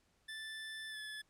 25% pulse tone with pitch glide, 1760 to 1723.8 Hz, A6 to A6, 0 to -36 cents, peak -40 dBFS, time 0.28-1.22 s, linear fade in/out 10 ms, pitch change -36 cents, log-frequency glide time 0.89-0.98 s, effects pink hiss -75 dBFS RMS until 1.29 s + low-pass 10000 Hz 12 dB/octave

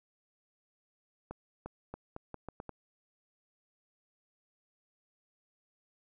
accelerating click train, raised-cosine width 1 ms, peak -27 dBFS, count 8, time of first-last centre 1.31-2.693 s, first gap 350 ms, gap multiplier 0.8, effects none

